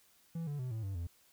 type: tone with pitch steps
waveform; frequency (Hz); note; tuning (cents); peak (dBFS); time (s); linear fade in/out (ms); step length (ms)
triangle; 165.7 / 145.09 / 127.04 / 111.23 / 97.39 / 85.28; E3 / D3 / B2 / A2 / G2 / F2; +9 / -21 / +49 / +19 / -11 / -41; -34; 0.35-1.07; 5; 120
effects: white hiss -67 dBFS RMS until 1.32 s